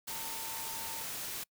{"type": "tone in noise", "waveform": "sine", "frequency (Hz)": 905, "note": "A5", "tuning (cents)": 48, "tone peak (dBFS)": -46, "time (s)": [0.1, 1.04], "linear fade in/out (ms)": 10, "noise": "white", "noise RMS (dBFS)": -40, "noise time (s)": [0.07, 1.44], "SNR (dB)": -9, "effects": ["noise-tail reverb RT60 0.1 s tail -26 dB re dry"]}